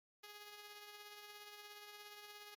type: tone with tremolo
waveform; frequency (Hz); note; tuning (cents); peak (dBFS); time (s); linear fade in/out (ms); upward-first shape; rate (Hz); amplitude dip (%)
5% pulse; 415.3; G#4; 0; -40; 0.23-2.55; 10; triangle; 17; 45
effects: MP3 96 kbps